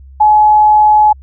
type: tone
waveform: sine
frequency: 849 Hz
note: G#5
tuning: 38 cents sharp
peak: -4 dBFS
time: 0.2-1.13 s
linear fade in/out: 10 ms
effects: added 67 Hz sine -33 dBFS peak until 1.22 s